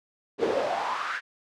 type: noise with high-pass filter sweep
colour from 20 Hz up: brown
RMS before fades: -28 dBFS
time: 0.38-1.21 s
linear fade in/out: 50 ms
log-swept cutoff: 370 to 1700 Hz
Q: 4.5
effects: low-pass 5000 Hz 12 dB/octave